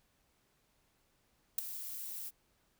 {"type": "noise with ADSR envelope", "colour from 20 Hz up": "violet", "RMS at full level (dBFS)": -28, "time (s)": [1.58, 2.31], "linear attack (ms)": 6, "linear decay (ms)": 7, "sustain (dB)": -15, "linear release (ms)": 32, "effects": ["pink hiss -74 dBFS RMS until 2.79 s"]}